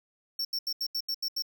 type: tone bursts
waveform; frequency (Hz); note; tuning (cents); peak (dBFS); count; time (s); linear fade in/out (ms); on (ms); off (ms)
square; 5450; F8; -43; -29; 8; 0.39-1.423; 5; 60; 79
effects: none